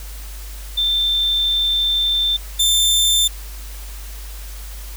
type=tone pair in turn; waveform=sine / sawtooth; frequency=3564 / 3564 Hz; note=A7 / A7; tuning=+22 / +22 cents; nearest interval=unison; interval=0 cents; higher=neither; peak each=-15 / -10 dBFS; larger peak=second; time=0.77-2.37 / 2.59-3.28 s; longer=first; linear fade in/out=10 ms; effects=added 50 Hz sine -30 dBFS peak until 4.96 s + white hiss -39 dBFS RMS until 4.96 s